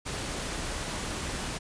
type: noise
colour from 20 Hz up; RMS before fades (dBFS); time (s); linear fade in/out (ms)
pink; -34; 0.05-1.59; 20
effects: resampled to 22050 Hz